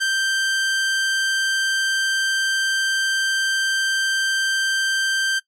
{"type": "tone", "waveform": "sawtooth", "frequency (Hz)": 1568, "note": "G6", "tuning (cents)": 0, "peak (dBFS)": -15, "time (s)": [0, 5.4], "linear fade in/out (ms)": 20, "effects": ["noise-tail reverb RT60 0.1 s tail -19 dB re dry", "low-pass 9000 Hz 12 dB/octave"]}